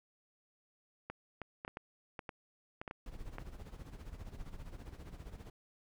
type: clicks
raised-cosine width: 0.5 ms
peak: -27 dBFS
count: 11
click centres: 1.1 / 1.417 / 1.649 / 1.679 / 1.771 / 2.192 / 2.292 / 2.815 / 2.878 / 2.911 / 3.384 s
type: noise with tremolo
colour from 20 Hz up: brown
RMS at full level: -45 dBFS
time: 3.06-5.5 s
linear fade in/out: 2 ms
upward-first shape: sine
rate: 15 Hz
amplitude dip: 70%
effects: none